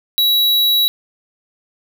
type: tone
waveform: square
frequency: 3900 Hz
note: B7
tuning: 23 cents flat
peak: -12 dBFS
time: 0.18-0.88 s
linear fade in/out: 0 ms
effects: none